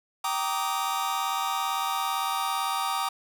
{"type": "chord", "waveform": "45% pulse", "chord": "Eb major seventh", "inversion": "first", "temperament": "just", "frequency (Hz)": [777.8, 933.4, 1166.7, 1244.5], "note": ["G5", "Bb5", "D6", "Eb6"], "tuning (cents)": [-14, 2, -12, 0], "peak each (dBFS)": -32, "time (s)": [0.24, 3.09], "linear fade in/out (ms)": 5, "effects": []}